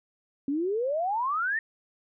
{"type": "exponential sweep", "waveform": "sine", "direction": "up", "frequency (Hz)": [268.6, 1864.7], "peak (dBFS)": -25, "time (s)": [0.48, 1.59], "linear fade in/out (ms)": 2, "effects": []}